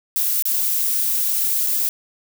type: noise with dropouts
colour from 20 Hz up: violet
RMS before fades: -20 dBFS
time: 0.16-1.89 s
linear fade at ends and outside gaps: 0 ms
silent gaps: 0.424-0.454 / 1.666-1.67 s
effects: none